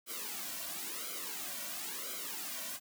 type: noise with flanger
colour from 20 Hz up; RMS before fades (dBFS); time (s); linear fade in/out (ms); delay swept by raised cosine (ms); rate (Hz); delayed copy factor
white; -41; 0.06-2.8; 50; 1.1 to 2.4; 0.97; -1
effects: high-pass 200 Hz 12 dB/octave